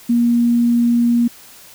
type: tone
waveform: sine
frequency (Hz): 237.2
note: A#3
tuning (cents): +30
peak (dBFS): -11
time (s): 0.09-1.28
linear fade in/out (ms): 10
effects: white hiss -42 dBFS RMS until 1.74 s